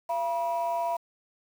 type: tone pair together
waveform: sine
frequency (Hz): 682 / 966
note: F5 / B5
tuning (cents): -41 / -39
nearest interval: tritone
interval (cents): 602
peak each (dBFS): -27 / -28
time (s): 0.09-0.97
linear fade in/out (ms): 10
effects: tanh soft clip ceiling -21 dBFS + 8-bit